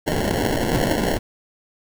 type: noise with sample-and-hold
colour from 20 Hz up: blue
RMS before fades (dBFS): -21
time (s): 0.06-1.19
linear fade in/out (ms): 20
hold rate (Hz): 1225
effects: none